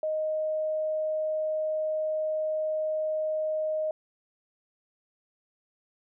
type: tone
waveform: sine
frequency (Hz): 622.3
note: D#5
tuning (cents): 0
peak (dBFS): -26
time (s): 0.03-3.91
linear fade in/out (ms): 2
effects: none